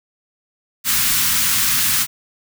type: band-stop noise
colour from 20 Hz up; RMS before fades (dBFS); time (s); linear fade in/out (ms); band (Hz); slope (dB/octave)
white; -17; 0.84-2.07; 50; 260 to 1100; 24
effects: none